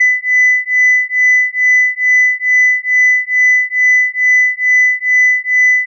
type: beating tone pair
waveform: sine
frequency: 2000 / 2002.3 Hz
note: B6 / B6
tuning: +21 / +23 cents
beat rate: 2.3 Hz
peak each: -10 dBFS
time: 0-5.86 s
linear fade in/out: 10 ms
effects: tanh soft clip ceiling -3 dBFS